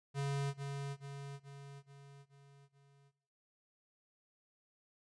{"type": "tone with echo", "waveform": "square", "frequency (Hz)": 139.9, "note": "C#3", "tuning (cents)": 16, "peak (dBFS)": -35, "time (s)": [0.14, 0.54], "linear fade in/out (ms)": 50, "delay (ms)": 430, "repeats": 6, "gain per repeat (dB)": -5, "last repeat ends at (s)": 3.12, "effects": ["noise-tail reverb RT60 0.9 s tail -20 dB re dry", "resampled to 22050 Hz"]}